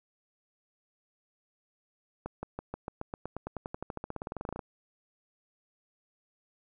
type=accelerating click train; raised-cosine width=1 ms; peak=-22 dBFS; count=29; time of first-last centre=2.26-4.592 s; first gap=170 ms; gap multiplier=0.94; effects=none